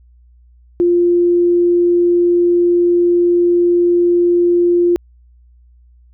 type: tone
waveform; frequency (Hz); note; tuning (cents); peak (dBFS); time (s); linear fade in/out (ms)
sine; 349; F4; -1; -9; 0.8-4.96; 0
effects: added 60 Hz sine -44 dBFS peak until 6.13 s